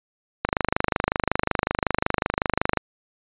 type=click train; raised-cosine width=0.5 ms; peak=-4 dBFS; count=60; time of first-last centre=0.45-2.773 s; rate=25.4 Hz; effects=resampled to 8000 Hz